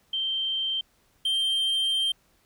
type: tone pair in turn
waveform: sine / triangle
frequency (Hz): 3136 / 3153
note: G7 / G7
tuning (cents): 0 / +9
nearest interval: unison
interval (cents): 9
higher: second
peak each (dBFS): -25 / -21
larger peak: second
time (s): 0.13-0.81 / 1.25-2.12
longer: second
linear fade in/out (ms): 5
effects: pink hiss -65 dBFS RMS until 2.45 s